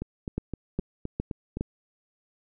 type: two click trains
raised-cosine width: 3 ms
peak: -15 / -19 dBFS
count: 4 / 7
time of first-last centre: 0.38-1.61 / 0.02-1.57 s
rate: 2.44 / 3.87 Hz
effects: none